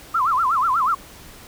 sine tone with vibrato, 1174.7 Hz, D6, in tune, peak -16 dBFS, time 0.14-0.95 s, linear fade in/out 10 ms, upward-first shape sine, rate 8.2 Hz, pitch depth 280 cents each way, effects pink hiss -43 dBFS RMS until 1.47 s

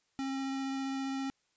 square tone with vibrato, 269.4 Hz, C#4, 49 cents flat, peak -34 dBFS, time 0.19-1.3 s, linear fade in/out 0 ms, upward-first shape triangle, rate 15 Hz, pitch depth 10 cents each way, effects white hiss -75 dBFS RMS until 1.56 s + resampled to 16000 Hz

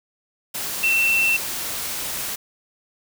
sine tone in noise, 2689 Hz, E7, 34 cents sharp, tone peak -16 dBFS, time 0.83-1.37 s, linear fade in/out 10 ms, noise white, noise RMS -28 dBFS, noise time 0.54-2.36 s, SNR +9 dB, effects none

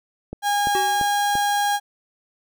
click train, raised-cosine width 2 ms, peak -17 dBFS, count 4, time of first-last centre 0.33-1.354 s, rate 2.93 Hz
35% pulse tone, 817 Hz, G#5, 29 cents flat, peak -17 dBFS, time 0.42-1.8 s, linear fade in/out 50 ms
square tone with exponential decay, 379.1 Hz, F#4, 42 cents sharp, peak -23 dBFS, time 0.75-1.21 s, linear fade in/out 0 ms, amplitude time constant 100 ms
effects none

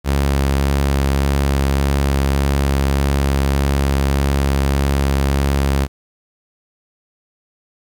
sawtooth tone with vibrato, 69.1 Hz, C#2, 5 cents flat, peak -10 dBFS, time 0.04-5.88 s, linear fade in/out 50 ms, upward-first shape sine, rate 1.7 Hz, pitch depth 12 cents each way, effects 8-bit

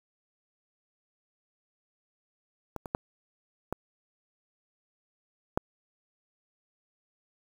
clicks, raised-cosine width 1 ms, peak -21 / -24 / -13 / -17 / -11 dBFS, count 5, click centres 2.763 / 2.858 / 2.949 / 3.726 / 5.575 s, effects 7-bit

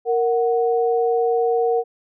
sine tone pair together, 464.8 / 740 Hz, A#4 / F#5, -5 / 0 cents, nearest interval minor sixth, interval 805 cents, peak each -17 / -22 dBFS, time 0.05-1.84 s, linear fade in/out 50 ms, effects none

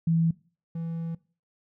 sine / triangle tone pair in turn, 164.8 / 165.63 Hz, E3 / E3, 0 / +9 cents, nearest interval unison, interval 9 cents, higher second, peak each -20 / -28 dBFS, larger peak first, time 0.07-0.31 / 0.75-1.15 s, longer second, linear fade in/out 5 ms, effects noise-tail reverb RT60 0.4 s tail -21 dB re dry

